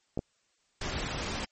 clicks, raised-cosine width 2 ms, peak -18 dBFS, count 2, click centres 0.175 / 0.191 s
pink noise, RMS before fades -34 dBFS, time 0.81-1.45 s, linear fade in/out 5 ms
effects white hiss -72 dBFS RMS until 1.51 s + MP3 32 kbps

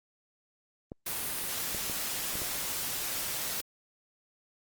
clicks, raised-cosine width 2 ms, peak -26 dBFS, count 5, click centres 0.919 / 1.747 / 1.898 / 2.355 / 2.418 s
white noise, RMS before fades -34 dBFS, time 1.06-3.61 s, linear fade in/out 5 ms
effects Opus 32 kbps

